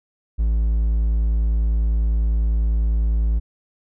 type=tone; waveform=triangle; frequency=55 Hz; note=A1; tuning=in tune; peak=-14 dBFS; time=0.38-3.4 s; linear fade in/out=20 ms; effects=none